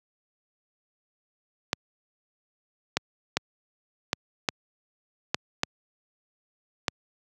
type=clicks; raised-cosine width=0.2 ms; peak=-5 dBFS; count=8; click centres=1.731 / 2.97 / 3.37 / 4.131 / 4.488 / 5.345 / 5.634 / 6.882 s; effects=high-pass 100 Hz 12 dB/octave